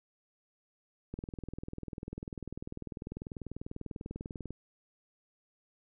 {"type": "click train", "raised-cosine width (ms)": 3, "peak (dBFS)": -27, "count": 69, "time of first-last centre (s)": [1.14, 4.506], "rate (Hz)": 20.2, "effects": []}